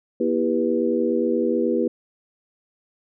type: tone cluster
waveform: sine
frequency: 240.4 / 327.6 / 397.1 / 490.5 Hz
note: B3 / E4 / G4 / B4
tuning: -46 / -11 / +22 / -12 cents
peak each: -24 dBFS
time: 0.2-1.88 s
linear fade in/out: 5 ms
effects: none